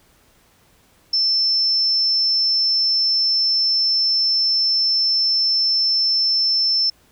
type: tone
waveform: sine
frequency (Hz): 5320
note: E8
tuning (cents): +15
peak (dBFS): -15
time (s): 1.13-6.9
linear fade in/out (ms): 5
effects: pink hiss -56 dBFS RMS until 7.11 s